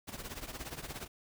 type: noise with tremolo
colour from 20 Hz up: pink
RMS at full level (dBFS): -40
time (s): 0.07-1.08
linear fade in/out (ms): 20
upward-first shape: triangle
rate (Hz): 17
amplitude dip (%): 85
effects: none